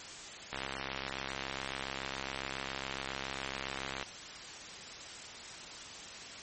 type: click train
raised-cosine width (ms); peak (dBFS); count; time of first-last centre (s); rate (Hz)
0.3; -20; 236; 0.53-4.027; 67.2
effects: white hiss -46 dBFS RMS until 6.42 s + MP3 32 kbps